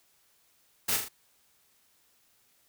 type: noise with echo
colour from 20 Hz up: white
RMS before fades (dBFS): -28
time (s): 0.88-0.97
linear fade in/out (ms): 10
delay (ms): 39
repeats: 3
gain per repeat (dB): -5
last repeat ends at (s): 1.087
effects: white hiss -67 dBFS RMS until 2.68 s